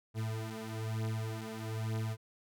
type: beating tone pair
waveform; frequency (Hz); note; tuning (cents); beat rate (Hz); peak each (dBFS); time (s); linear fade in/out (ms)
40% pulse; 110 / 111.1; A2 / A2; 0 / +17; 1.1; -38 / -37; 0.14-2.17; 50
effects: none